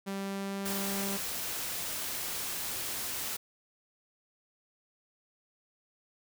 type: tone with pitch glide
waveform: sawtooth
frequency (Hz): 196 to 197.48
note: G3 to G3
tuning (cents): 0 to +13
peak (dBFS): -30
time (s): 0.06-1.18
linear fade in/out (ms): 20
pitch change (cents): +13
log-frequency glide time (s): 0.17-0.88
type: noise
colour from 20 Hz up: white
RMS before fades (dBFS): -36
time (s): 0.65-3.37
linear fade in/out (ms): 10
effects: none